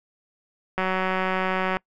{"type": "click train", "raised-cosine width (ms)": 0.5, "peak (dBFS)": -10, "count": 186, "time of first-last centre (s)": [0.78, 1.769], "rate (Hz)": 187, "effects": ["noise-tail reverb RT60 0.1 s tail -25 dB re dry"]}